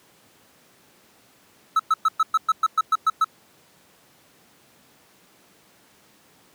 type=tone bursts; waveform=triangle; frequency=1300 Hz; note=E6; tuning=24 cents flat; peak=-13 dBFS; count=11; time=1.76-3.245 s; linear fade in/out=5 ms; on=35 ms; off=110 ms; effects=pink hiss -56 dBFS RMS until 6.54 s + high-pass 150 Hz 12 dB/octave